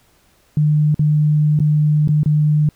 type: tone with dropouts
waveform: sine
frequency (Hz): 150.8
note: D3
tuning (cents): +46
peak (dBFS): -11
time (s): 0.57-2.69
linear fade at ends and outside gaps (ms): 2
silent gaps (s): 0.945-0.993 / 1.591-1.602 / 2.076-2.089 / 2.233-2.259
effects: pink hiss -56 dBFS RMS until 2.75 s